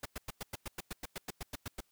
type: noise bursts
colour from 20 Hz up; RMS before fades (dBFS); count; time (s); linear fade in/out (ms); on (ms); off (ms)
pink; -40; 15; 0.03-1.806; 5; 26; 99
effects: white hiss -74 dBFS RMS until 1.91 s